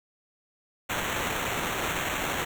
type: noise with sample-and-hold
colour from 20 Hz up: white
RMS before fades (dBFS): -30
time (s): 0.89-2.45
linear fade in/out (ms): 10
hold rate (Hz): 4900
effects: none